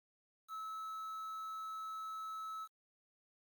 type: tone with quantisation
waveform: triangle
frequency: 1300 Hz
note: E6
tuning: 24 cents flat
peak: -40 dBFS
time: 0.48-2.68 s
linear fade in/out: 50 ms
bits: 10
effects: Opus 48 kbps